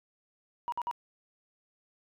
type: tone bursts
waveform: sine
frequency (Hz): 957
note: A#5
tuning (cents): +45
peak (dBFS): -29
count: 3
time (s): 0.68-0.912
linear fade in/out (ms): 0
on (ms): 42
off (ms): 53
effects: tanh soft clip ceiling -27 dBFS